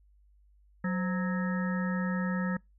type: harmonic tone with a mistuned harmonic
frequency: 185 Hz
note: F#3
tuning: in tune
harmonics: 1 / 3 / 5 / 7 / 9 / 10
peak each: -28 / -40 / -44 / -41 / -41 / -41 dBFS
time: 0.84-2.57 s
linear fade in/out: 5 ms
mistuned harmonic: 3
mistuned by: -110 cents
effects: noise-tail reverb RT60 0.2 s tail -26 dB re dry + added 50 Hz sine -59 dBFS peak until 2.78 s